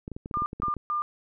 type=clicks; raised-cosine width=3 ms; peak=-23 dBFS; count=12; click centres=0.079 / 0.117 / 0.165 / 0.259 / 0.312 / 0.372 / 0.421 / 0.531 / 0.6 / 0.632 / 0.683 / 0.767 s
type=tone bursts; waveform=sine; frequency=1200 Hz; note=D6; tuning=37 cents sharp; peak=-25 dBFS; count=3; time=0.34-1.02 s; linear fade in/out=0 ms; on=120 ms; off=160 ms
effects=none